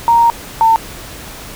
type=tone pair in turn; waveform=sine; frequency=932.3 / 901.1 Hz; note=A#5 / A5; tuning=0 / +41 cents; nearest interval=minor second; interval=59 cents; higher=first; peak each=-6 dBFS; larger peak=neither; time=0.08-0.3 / 0.61-0.76 s; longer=first; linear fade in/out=0 ms; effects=pink hiss -31 dBFS RMS until 1.55 s